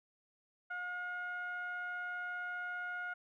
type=tone with low-pass filter; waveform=15% pulse; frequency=717 Hz; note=F5; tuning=45 cents sharp; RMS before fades=-41 dBFS; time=0.7-3.14 s; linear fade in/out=10 ms; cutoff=1500 Hz; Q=3.9; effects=none